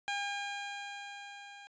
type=tone with level ramp; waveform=15% pulse; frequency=807 Hz; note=G#5; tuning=50 cents flat; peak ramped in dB=-26 to -43 dBFS; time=0.08-1.67 s; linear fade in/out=0 ms; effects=resampled to 16000 Hz